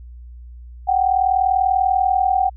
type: tone pair together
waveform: sine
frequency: 740 / 780.2 Hz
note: F#5 / G5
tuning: 0 / -8 cents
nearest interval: minor second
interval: 92 cents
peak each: -17 dBFS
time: 0.87-2.5 s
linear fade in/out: 20 ms
effects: added 60 Hz sine -35 dBFS peak until 2.56 s